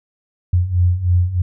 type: beating tone pair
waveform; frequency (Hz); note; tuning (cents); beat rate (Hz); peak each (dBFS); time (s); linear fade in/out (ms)
sine; 87.1 / 90.3; F2 / F#2; -4 / -42; 3.2; -18 / -14; 0.53-1.42; 5
effects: none